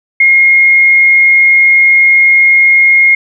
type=tone; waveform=sine; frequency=2144 Hz; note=C7; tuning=42 cents sharp; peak=-3 dBFS; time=0.2-3.15 s; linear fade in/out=5 ms; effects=none